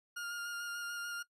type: tone with vibrato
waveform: 40% pulse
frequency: 1412 Hz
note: F6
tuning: 19 cents sharp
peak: -38 dBFS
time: 0.16-1.23 s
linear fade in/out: 10 ms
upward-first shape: square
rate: 6.8 Hz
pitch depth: 13 cents each way
effects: noise-tail reverb RT60 0.1 s tail -20 dB re dry + resampled to 32000 Hz